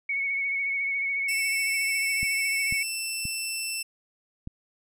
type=tone with vibrato; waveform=sine; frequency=2217 Hz; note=C#7; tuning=in tune; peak=-25 dBFS; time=0.09-2.83 s; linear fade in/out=5 ms; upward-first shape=triangle; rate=14 Hz; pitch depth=33 cents each way
type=tone; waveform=15% pulse; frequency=2672 Hz; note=E7; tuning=23 cents sharp; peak=-22 dBFS; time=1.28-3.83 s; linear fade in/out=10 ms
type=clicks; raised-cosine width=5 ms; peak=-23 dBFS; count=4; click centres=2.23 / 2.725 / 3.254 / 4.474 s
effects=none